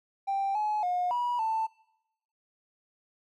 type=tone with pitch steps; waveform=triangle; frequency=786 / 848 / 718 / 970 / 887 Hz; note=G5 / G#5 / F5 / B5 / A5; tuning=+4 / +36 / +48 / -31 / +14 cents; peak=-23 dBFS; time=0.27-1.67 s; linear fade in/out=20 ms; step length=280 ms; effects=noise-tail reverb RT60 0.9 s tail -25 dB re dry + tanh soft clip ceiling -23 dBFS